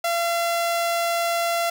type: tone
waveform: sawtooth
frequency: 682 Hz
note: F5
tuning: 41 cents flat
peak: -17 dBFS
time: 0.04-1.7 s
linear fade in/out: 5 ms
effects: none